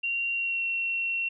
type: tone with pitch glide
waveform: sine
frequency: 2760 to 2725 Hz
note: F7 to F7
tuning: -21 to -43 cents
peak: -26 dBFS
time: 0.03-1.29 s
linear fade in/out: 10 ms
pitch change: -22 cents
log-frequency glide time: 0.33-0.63 s
effects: none